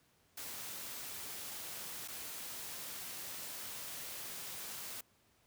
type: noise with dropouts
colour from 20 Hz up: white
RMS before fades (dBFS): -45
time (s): 0.37-5.01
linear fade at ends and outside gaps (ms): 5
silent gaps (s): 2.078-2.083
effects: pink hiss -71 dBFS RMS until 5.46 s + high-pass 60 Hz 12 dB/octave